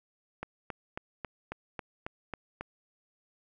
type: click train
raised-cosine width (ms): 0.5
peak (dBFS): -21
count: 9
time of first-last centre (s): 0.43-2.61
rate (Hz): 3.67
effects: none